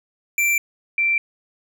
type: tone pair in turn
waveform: square / sine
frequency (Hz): 2349 / 2349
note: D7 / D7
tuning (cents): 0 / 0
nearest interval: unison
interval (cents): 0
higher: neither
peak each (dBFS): -17 / -16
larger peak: second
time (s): 0.38-0.58 / 0.98-1.18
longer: neither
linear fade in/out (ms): 2
effects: none